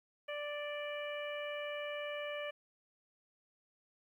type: harmonic tone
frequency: 587.3 Hz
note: D5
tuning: in tune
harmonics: 1 / 2 / 3 / 4 / 5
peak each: -40 / -49 / -47 / -47 / -49 dBFS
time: 0.28-2.51 s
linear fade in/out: 10 ms
effects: 12-bit